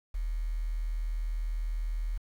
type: tone with quantisation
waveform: sine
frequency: 40 Hz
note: D#1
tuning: 49 cents sharp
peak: -29 dBFS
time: 0.14-2.18 s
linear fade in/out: 10 ms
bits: 9
effects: none